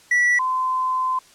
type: tone pair in turn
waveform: triangle / sine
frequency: 1951 / 1028.4 Hz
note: B6 / C6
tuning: -22 / -30 cents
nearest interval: major seventh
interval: 1108 cents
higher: first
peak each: -13 / -19 dBFS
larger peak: first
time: 0.11-0.39 / 0.39-1.19 s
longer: second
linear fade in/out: 5 ms
effects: white hiss -51 dBFS RMS until 1.34 s + low-pass 9000 Hz 12 dB/octave